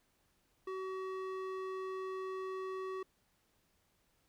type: tone with band-pass filter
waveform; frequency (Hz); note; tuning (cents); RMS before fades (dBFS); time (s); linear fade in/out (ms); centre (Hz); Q
square; 378; F#4; +37; -41; 0.67-3.03; 5; 770; 1.3
effects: pink hiss -75 dBFS RMS until 4.28 s